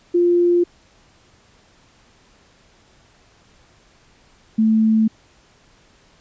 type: tone pair in turn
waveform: sine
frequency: 349.2 / 220 Hz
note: F4 / A3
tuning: 0 / 0 cents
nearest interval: minor sixth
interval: 800 cents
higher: first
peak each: -12 dBFS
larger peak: neither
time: 0.14-0.64 / 4.58-5.08 s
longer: neither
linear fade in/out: 10 ms
effects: pink hiss -54 dBFS RMS until 6.2 s + resampled to 16000 Hz